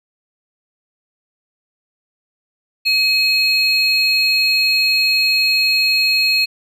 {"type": "tone pair together", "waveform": "triangle", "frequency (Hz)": [2540, 4288], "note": ["D#7", "C8"], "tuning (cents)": [35, 42], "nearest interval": "major sixth", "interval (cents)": 907, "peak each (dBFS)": -14, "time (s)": [2.85, 6.46], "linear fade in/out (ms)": 20, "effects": ["resampled to 32000 Hz"]}